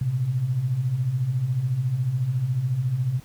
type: beating tone pair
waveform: sine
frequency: 115.8 / 129.8 Hz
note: A#2 / C3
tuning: -11 / -13 cents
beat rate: 14 Hz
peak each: -29 / -22 dBFS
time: 0.01-3.2 s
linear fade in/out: 5 ms
effects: pink hiss -52 dBFS RMS until 3.24 s